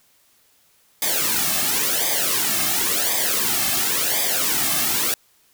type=noise with flanger; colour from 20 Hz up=white; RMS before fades=-21 dBFS; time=1.02-5.14 s; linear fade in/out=2 ms; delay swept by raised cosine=0.71 to 2.11 ms; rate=0.94 Hz; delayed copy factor=-0.8; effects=white hiss -59 dBFS RMS until 5.53 s